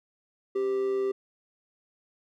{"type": "tone with amplitude modulation", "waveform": "triangle", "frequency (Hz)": 392, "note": "G4", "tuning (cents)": 0, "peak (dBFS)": -21, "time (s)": [0.55, 1.12], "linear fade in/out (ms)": 10, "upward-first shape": "sine", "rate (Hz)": 120, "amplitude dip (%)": 40, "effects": []}